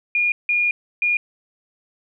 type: tone bursts at uneven times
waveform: sine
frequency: 2429 Hz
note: D#7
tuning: 42 cents flat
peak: -16 dBFS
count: 3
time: 0.15-0.32 / 0.49-0.71 / 1.02-1.17 s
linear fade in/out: 2 ms
effects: none